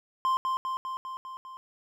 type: tone with echo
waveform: triangle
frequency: 1046.5 Hz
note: C6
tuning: in tune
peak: -21 dBFS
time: 0.25-0.37 s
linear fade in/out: 0 ms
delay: 200 ms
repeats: 6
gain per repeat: -3 dB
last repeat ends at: 1.57 s
effects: none